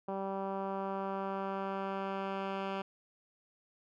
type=tone with low-pass filter sweep; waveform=10% pulse; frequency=194.3 Hz; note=G3; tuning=15 cents flat; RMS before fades=-37 dBFS; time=0.08-2.82 s; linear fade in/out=5 ms; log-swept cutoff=850 to 2500 Hz; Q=1.2; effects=none